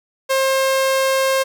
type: tone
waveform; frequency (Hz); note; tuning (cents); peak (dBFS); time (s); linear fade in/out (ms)
sawtooth; 533; C5; +32; -11; 0.29-1.44; 20
effects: none